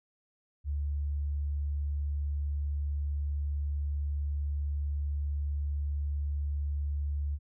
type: tone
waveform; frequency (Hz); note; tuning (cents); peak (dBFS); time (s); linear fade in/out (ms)
sine; 72.3; D2; -27; -29; 0.64-7.39; 50
effects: none